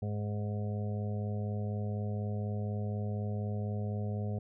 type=harmonic tone; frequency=104.1 Hz; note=G#2; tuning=5 cents sharp; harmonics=1 / 2 / 4 / 5 / 6 / 7; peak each=-33 / -39 / -45 / -47 / -49 / -50 dBFS; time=0.02-4.39 s; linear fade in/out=5 ms; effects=none